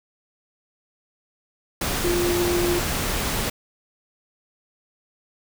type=tone in noise; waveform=sine; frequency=350 Hz; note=F4; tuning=4 cents sharp; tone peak=-21 dBFS; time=2.04-2.79 s; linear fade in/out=5 ms; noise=pink; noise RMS=-25 dBFS; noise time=1.81-3.5 s; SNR=+1 dB; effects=none